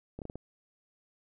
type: slowing click train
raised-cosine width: 2 ms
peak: -27 dBFS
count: 5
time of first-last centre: 0.19-0.356 s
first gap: 28 ms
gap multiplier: 1.27
effects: none